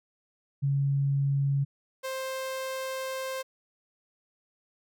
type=tone pair in turn; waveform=sine / sawtooth; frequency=139.3 / 525.9 Hz; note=C#3 / C5; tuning=+9 / +9 cents; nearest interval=octave + major seventh; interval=2300 cents; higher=second; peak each=-23 / -28 dBFS; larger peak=first; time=0.62-1.65 / 2.03-3.43 s; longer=second; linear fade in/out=20 ms; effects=none